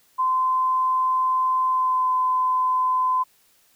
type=tone with pitch glide; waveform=sine; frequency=1031 to 1020.9 Hz; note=C6 to C6; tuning=-26 to -43 cents; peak=-18 dBFS; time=0.18-3.24 s; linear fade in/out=20 ms; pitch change=-17 cents; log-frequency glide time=1.68-2.1 s; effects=white hiss -60 dBFS RMS until 3.75 s